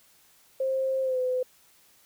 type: tone with pitch glide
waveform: sine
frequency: 529 to 507.2 Hz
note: C5 to B4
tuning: +19 to +46 cents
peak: -24 dBFS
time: 0.6-1.43 s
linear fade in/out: 5 ms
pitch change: -73 cents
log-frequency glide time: 1.02-1.19 s
effects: white hiss -60 dBFS RMS until 2.05 s